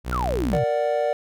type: tone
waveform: sawtooth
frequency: 61.74 Hz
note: B1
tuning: in tune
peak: -21 dBFS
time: 0.04-0.6 s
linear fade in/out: 50 ms
type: exponential sweep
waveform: sine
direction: down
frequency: 1473 to 110 Hz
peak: -23 dBFS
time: 0.12-0.64 s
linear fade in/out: 5 ms
type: chord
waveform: triangle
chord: Bb augmented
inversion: none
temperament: equal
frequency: 466.2 / 587.3 / 740 Hz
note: Bb4 / D5 / F#5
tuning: 0 / 0 / 0 cents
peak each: -24 / -20 / -25 dBFS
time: 0.53-1.13 s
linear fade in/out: 0 ms
effects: none